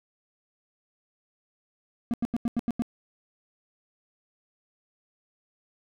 triangle tone bursts, 235.4 Hz, A#3, 17 cents sharp, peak -21 dBFS, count 7, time 2.11-2.821 s, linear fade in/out 0 ms, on 27 ms, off 87 ms, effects none

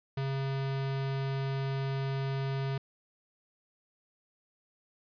square tone, 135.8 Hz, C#3, 35 cents flat, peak -31 dBFS, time 0.17-2.78 s, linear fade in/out 5 ms, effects resampled to 11025 Hz

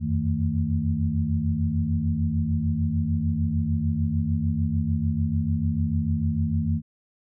sine tone cluster, 84.1 / 90.8 / 157.9 / 224.8 Hz, E2 / F#2 / D#3 / A3, +35 / -32 / +26 / +37 cents, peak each -27 dBFS, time 0-6.82 s, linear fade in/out 50 ms, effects none

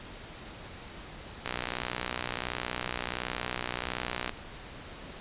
click train, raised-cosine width 0.3 ms, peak -15 dBFS, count 175, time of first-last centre 1.46-4.294 s, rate 61.4 Hz, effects pink hiss -45 dBFS RMS until 5.2 s + resampled to 8000 Hz

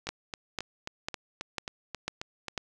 two click trains, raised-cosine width 0.2 ms, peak -18 / -14 dBFS, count 10 / 6, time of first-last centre 0.07-2.483 / 0.09-2.578 s, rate 3.73 / 2.01 Hz, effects none

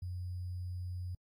sine tone with sample-and-hold, 90 Hz, F#2, 47 cents flat, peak -37 dBFS, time 0.02-1.15 s, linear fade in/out 5 ms, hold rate 4900 Hz, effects AAC 64 kbps

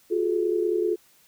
sine tone cluster, 352.8 / 383.2 / 428.7 Hz, F4 / G4 / A4, +18 / -39 / -45 cents, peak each -24 / -31 / -25 dBFS, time 0.1-0.96 s, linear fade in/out 20 ms, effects white hiss -59 dBFS RMS until 1.27 s

